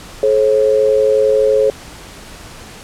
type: tone pair together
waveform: sine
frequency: 429.4 / 541 Hz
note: A4 / C#5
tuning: -42 / -42 cents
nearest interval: major third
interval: 400 cents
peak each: -12 dBFS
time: 0.23-1.7 s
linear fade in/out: 2 ms
effects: pink hiss -35 dBFS RMS until 2.83 s + low-pass 10000 Hz 12 dB/octave